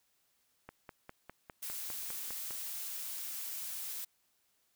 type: click train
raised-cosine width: 0.5 ms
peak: -31 dBFS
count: 10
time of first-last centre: 0.69-2.508 s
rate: 4.95 Hz
type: noise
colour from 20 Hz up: blue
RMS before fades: -41 dBFS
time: 1.62-4.05 s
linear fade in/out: 10 ms
effects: white hiss -75 dBFS RMS until 4.75 s